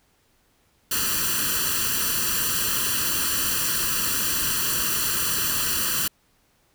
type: noise with comb filter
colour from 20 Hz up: white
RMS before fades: -24 dBFS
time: 0.91-6.08 s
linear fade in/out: 5 ms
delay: 0.68 ms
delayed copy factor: +0.95
effects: pink hiss -64 dBFS RMS until 6.74 s

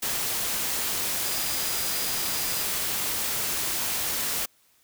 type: tone in noise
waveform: sine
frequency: 4911 Hz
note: D#8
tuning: 23 cents flat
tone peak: -37 dBFS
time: 1.24-2.64 s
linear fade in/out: 10 ms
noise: white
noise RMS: -28 dBFS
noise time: 0.02-4.46 s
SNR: -12 dB
effects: white hiss -63 dBFS RMS until 4.83 s

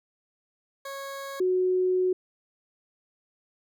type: tone pair in turn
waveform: 20% pulse / sine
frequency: 550 / 368.1 Hz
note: C#5 / F#4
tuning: -14 / -9 cents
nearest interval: perfect fifth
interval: 695 cents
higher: first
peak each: -30 / -21 dBFS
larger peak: second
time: 0.85-1.4 / 1.4-2.13 s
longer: second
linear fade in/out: 5 ms
effects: none

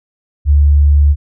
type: tone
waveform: sine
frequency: 72.5 Hz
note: D2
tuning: 22 cents flat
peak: -5 dBFS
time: 0.45-1.16 s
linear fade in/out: 50 ms
effects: none

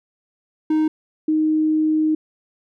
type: tone pair in turn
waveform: triangle / sine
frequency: 311.1 / 311.1 Hz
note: D#4 / D#4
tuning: 0 / 0 cents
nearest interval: unison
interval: 0 cents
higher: neither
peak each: -13 / -15 dBFS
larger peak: first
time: 0.7-0.88 / 1.28-2.15 s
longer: second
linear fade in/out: 5 ms
effects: none

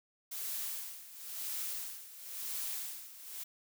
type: noise with tremolo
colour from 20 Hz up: blue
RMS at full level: -38 dBFS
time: 0.31-3.44 s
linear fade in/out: 10 ms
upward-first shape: sine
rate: 0.97 Hz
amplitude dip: 80%
effects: none

